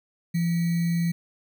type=tone with sample-and-hold; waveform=sine; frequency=169.6 Hz; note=E3; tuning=50 cents sharp; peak=-21 dBFS; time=0.34-1.12 s; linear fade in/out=10 ms; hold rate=2100 Hz; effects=none